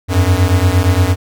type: beating tone pair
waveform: square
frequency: 87.31 / 95.91 Hz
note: F2 / G2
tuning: 0 / -37 cents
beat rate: 8.6 Hz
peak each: -13 dBFS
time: 0.08-1.16 s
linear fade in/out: 50 ms
effects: none